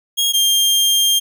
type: tone pair in turn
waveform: sawtooth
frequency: 3269 / 3200 Hz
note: G#7 / G7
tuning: -28 / +35 cents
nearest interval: unison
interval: 37 cents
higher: first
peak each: -11 / -9 dBFS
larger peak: second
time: 0.17-0.33 / 0.33-1.2 s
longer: second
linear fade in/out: 20 ms
effects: none